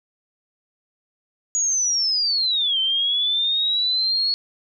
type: linear two-way sweep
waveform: sine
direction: down then up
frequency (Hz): 6820 to 3082 to 4372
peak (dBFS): -18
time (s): 1.55-4.34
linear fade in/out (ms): 0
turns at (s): 2.79
effects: none